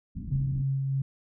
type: low-pass noise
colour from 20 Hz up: pink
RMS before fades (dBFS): -36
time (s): 0.15-0.63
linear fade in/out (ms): 10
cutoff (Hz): 260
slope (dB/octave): 48
type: tone with tremolo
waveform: sine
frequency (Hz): 135.7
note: C#3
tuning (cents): -36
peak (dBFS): -24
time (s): 0.31-1.02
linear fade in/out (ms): 5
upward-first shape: sine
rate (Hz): 3.3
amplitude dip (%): 25
effects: none